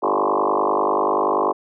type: tone with frequency modulation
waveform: sine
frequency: 720 Hz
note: F#5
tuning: 47 cents flat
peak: -16 dBFS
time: 0.02-1.53 s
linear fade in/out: 20 ms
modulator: 50.3 Hz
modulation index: 7.8
effects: none